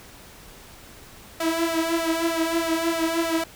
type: tone with flanger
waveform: sawtooth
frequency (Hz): 329.6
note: E4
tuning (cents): 0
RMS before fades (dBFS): -24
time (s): 1.4-3.44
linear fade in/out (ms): 5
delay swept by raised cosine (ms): 1.6 to 4.4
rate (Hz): 3.2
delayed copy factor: +0.75
effects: pink hiss -46 dBFS RMS until 3.55 s